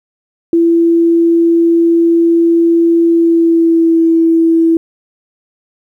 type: tone with pitch glide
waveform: sine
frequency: 335.6 to 329.1 Hz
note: E4 to E4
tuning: +31 to -3 cents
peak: -6 dBFS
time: 0.53-4.77 s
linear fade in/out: 2 ms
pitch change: -34 cents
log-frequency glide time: 3.05-3.99 s
effects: 8-bit